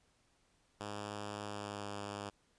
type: tone with pitch glide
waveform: 5% pulse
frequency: 103.5 to 101.96 Hz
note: G#2 to G#2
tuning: -5 to -31 cents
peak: -30 dBFS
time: 0.8-2.3 s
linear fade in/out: 10 ms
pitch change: -26 cents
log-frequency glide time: 1.42-1.9 s
effects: pink hiss -73 dBFS RMS until 2.58 s + resampled to 22050 Hz